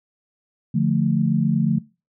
sine chord, D minor, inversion none, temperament equal with one note detuned, 146.83 / 174.61 / 220.9 Hz, D3 / F3 / A3, 0 / 0 / +7 cents, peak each -21 dBFS, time 0.74-1.79 s, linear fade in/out 10 ms, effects noise-tail reverb RT60 0.3 s tail -22 dB re dry

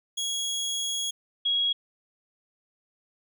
25% pulse / sine tone pair in turn, 3322 / 3310 Hz, G#7 / G#7, 0 / -6 cents, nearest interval unison, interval 6 cents, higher first, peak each -24 / -22 dBFS, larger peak second, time 0.17-1.11 / 1.45-1.73 s, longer first, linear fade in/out 10 ms, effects none

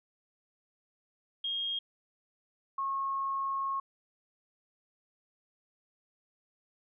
sine tone pair in turn, 3245 / 1088.8 Hz, G#7 / C#6, -41 / -31 cents, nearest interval octave + perfect fifth, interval 1890 cents, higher first, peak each -31 / -30 dBFS, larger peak second, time 1.44-1.79 / 2.78-3.8 s, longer second, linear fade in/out 5 ms, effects none

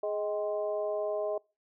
harmonic tone with a mistuned harmonic, 209.1 Hz, G#3, 12 cents sharp, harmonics 2 / 3 / 4 / 5, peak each -34 / -31 / -44 / -45 dBFS, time 0.03-1.38 s, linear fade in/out 5 ms, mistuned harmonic 4, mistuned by -89 cents, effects noise-tail reverb RT60 0.3 s tail -26 dB re dry

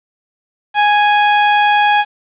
sawtooth tone, 830 Hz, G#5, 1 cent flat, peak -5 dBFS, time 0.74-2.05 s, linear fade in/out 50 ms, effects resampled to 8000 Hz + 7-bit

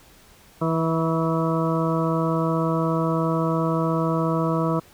harmonic tone with a mistuned harmonic, 162.9 Hz, E3, 20 cents flat, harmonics 1 / 2 / 3 / 4 / 6 / 7 / 8, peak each -23 / -26 / -28 / -29 / -31 / -31 / -32 dBFS, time 0.61-4.8 s, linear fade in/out 10 ms, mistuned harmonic 7, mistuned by -18 cents, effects pink hiss -52 dBFS RMS until 4.93 s

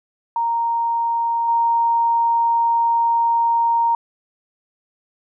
sine tone with level steps, 930 Hz, A#5, 4 cents flat, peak -17 / -14 dBFS, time 0.36-3.95 s, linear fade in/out 2 ms, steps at 1.48 s, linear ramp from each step 5 ms, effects none

